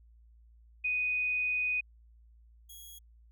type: tone pair in turn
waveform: sine / 5% pulse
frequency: 2489 / 3313 Hz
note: D#7 / G#7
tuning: 0 / -5 cents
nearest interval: perfect fourth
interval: 495 cents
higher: second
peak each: -28 / -39 dBFS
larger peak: first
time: 0.84-1.81 / 2.69-2.99 s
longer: first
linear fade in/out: 10 ms
effects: added 57 Hz sine -56 dBFS peak until 3.31 s